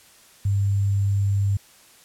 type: tone with sample-and-hold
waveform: sine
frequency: 99.5 Hz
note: G2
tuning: 26 cents sharp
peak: -18 dBFS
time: 0.45-1.57 s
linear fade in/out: 5 ms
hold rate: 7350 Hz
effects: white hiss -52 dBFS RMS until 2.04 s + low-pass 12000 Hz 12 dB/octave